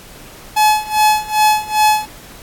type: tone with tremolo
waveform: 45% pulse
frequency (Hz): 854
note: G#5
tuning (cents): +48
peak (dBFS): -8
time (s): 0.56-2.06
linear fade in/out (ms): 10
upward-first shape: sine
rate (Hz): 2.5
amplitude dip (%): 90
effects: pink hiss -38 dBFS RMS until 2.42 s + AAC 64 kbps